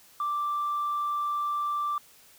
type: tone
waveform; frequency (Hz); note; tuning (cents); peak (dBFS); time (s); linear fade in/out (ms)
sine; 1174.7; D6; 0; -25; 0.2-1.98; 2
effects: tanh soft clip ceiling -23 dBFS + white hiss -56 dBFS RMS until 2.38 s